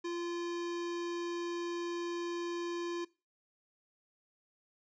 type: tone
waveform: square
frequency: 345 Hz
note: F4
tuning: 21 cents flat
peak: -36 dBFS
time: 0.04-3.05 s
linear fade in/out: 10 ms
effects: noise-tail reverb RT60 0.3 s tail -21 dB re dry + resampled to 16000 Hz